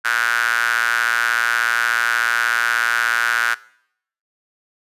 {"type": "tone with high-pass filter", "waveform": "square", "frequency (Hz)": 58.27, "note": "A#1", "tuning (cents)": 0, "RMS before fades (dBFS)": -19, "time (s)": [0.04, 3.55], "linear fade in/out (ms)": 20, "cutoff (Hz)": 1500, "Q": 7.2, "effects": ["noise-tail reverb RT60 0.7 s tail -21 dB re dry", "resampled to 32000 Hz"]}